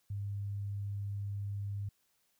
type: tone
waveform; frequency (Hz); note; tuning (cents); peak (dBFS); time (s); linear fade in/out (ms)
sine; 100.8; G2; +49; -35; 0.1-1.89; 5
effects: white hiss -75 dBFS RMS until 2.39 s